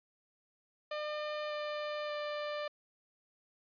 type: tone with pitch steps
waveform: sawtooth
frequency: 602 / 597.8 / 593.7 Hz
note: D5 / D5 / D5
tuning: +43 / +31 / +19 cents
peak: -32 dBFS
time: 0.91-2.68 s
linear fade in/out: 5 ms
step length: 590 ms
effects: resampled to 11025 Hz